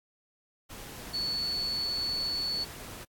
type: tone in noise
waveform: sine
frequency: 4435 Hz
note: C#8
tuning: in tune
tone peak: -29 dBFS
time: 1.13-2.65 s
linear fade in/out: 20 ms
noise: pink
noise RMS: -44 dBFS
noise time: 0.69-3.05 s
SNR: +12 dB
effects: AAC 64 kbps